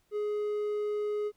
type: tone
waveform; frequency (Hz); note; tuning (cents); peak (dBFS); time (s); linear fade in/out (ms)
triangle; 418.3; G#4; +12; -27; 0.11-1.32; 50
effects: pink hiss -72 dBFS RMS until 1.36 s